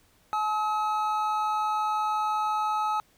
triangle tone pair together, 854.3 / 1280 Hz, G#5 / D#6, +49 / +49 cents, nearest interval perfect fifth, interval 700 cents, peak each -25 / -26 dBFS, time 0.33-3 s, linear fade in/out 0 ms, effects pink hiss -63 dBFS RMS until 3.17 s

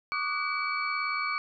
sine tone cluster, 1139 / 1217 / 1479 / 2291 / 4391 Hz, C#6 / D#6 / F#6 / D7 / C#8, +47 / -39 / -1 / -44 / -17 cents, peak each -35 / -33 / -39 / -31 / -40 dBFS, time 0.12-1.38 s, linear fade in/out 0 ms, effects none

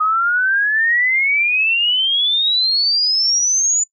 sine exponential sweep, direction up, 1244.5 to 7040 Hz, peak -13 dBFS, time 0-3.84 s, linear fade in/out 10 ms, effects noise-tail reverb RT60 0.1 s tail -21 dB re dry

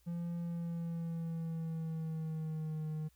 triangle tone with pitch glide, 171.1 to 155.1 Hz, F3 to D#3, -35 to -5 cents, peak -34 dBFS, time 0.06-3.09 s, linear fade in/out 20 ms, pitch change -170 cents, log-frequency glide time 0.38-2.88 s, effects added 60 Hz sine -68 dBFS peak until 3.15 s + white hiss -73 dBFS RMS until 3.15 s

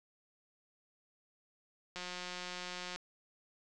click train, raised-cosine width 0.2 ms, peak -25 dBFS, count 181, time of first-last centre 1.96-2.96 s, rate 180 Hz, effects resampled to 24000 Hz

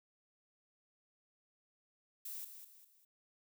violet noise with echo, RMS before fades -45 dBFS, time 2.25-2.45 s, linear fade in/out 5 ms, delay 200 ms, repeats 3, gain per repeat -8 dB, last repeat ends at 3.05 s, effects none

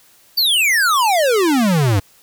square exponential sweep, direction down, 4699 to 92.5 Hz, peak -13 dBFS, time 0.37-2 s, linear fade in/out 10 ms, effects white hiss -51 dBFS RMS until 2.22 s

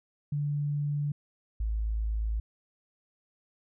sine tone pair in turn, 145.7 / 54.23 Hz, D3 / A1, -13 / -24 cents, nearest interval octave + perfect fourth, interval 1711 cents, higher first, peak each -27 dBFS, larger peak neither, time 0.32-1.12 / 1.6-2.4 s, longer neither, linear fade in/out 5 ms, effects none

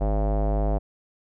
square tone with low-pass filter, 51.91 Hz, G#1, in tune, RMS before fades -23 dBFS, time 0-0.79 s, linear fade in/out 20 ms, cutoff 680 Hz, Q 3.6, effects none

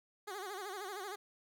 15% pulse tone with vibrato, 392 Hz, G4, in tune, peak -35 dBFS, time 0.27-1.16 s, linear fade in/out 10 ms, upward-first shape sine, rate 13 Hz, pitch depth 130 cents each way, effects none

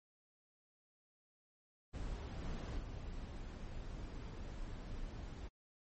brown noise with level steps, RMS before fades -43 / -41 / -46 dBFS, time 1.93-5.49 s, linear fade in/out 20 ms, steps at 2.4 / 2.77 s, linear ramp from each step 20 ms, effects MP3 32 kbps

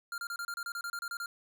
square tone bursts, 1396.9 Hz, F6, in tune, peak -36 dBFS, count 13, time 0.12-1.26 s, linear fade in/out 2 ms, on 60 ms, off 30 ms, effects none

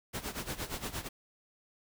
pink noise with tremolo, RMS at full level -36 dBFS, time 0.13-1.09 s, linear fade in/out 20 ms, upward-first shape sine, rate 8.6 Hz, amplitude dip 80%, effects none

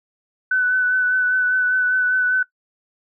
sine tone with vibrato, 1500 Hz, F#6, 23 cents sharp, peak -15 dBFS, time 0.51-2.43 s, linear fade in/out 5 ms, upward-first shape sine, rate 5 Hz, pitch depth 21 cents each way, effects noise-tail reverb RT60 0.1 s tail -20 dB re dry

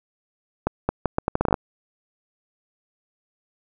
accelerating click train, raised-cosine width 1 ms, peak -6 dBFS, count 12, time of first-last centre 0.67-1.542 s, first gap 220 ms, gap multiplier 0.76, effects none

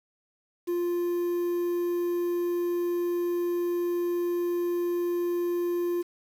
triangle tone with quantisation, 349.2 Hz, F4, in tune, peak -23 dBFS, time 0.67-6.03 s, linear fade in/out 20 ms, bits 8, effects none

